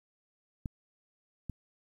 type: clicks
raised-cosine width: 5 ms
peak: -23 / -25 dBFS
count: 2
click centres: 0.658 / 1.497 s
effects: 10-bit